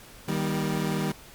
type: chord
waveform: 30% pulse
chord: Eb major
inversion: none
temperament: equal with one note detuned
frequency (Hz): 155.56 / 196 / 238.4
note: Eb3 / G3 / Bb3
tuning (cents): 0 / 0 / +39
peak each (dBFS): -26 / -26 / -31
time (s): 0.28-1.12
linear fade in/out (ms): 5
effects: pink hiss -48 dBFS RMS until 1.34 s + MP3 96 kbps